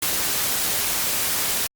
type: noise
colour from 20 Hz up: white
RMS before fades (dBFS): -23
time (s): 0.02-1.67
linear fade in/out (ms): 5
effects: Opus 48 kbps